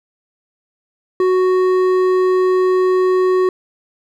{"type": "tone with hard clipping", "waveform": "sine", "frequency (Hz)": 370, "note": "F#4", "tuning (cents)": 0, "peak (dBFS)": -13, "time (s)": [1.2, 3.49], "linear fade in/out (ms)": 2, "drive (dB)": 8, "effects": []}